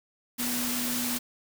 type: tone in noise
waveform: sine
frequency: 244.1 Hz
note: B3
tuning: 20 cents flat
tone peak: -32 dBFS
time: 0.38-1.19 s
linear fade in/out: 20 ms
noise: white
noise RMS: -31 dBFS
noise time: 0.38-1.19 s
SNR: -4 dB
effects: none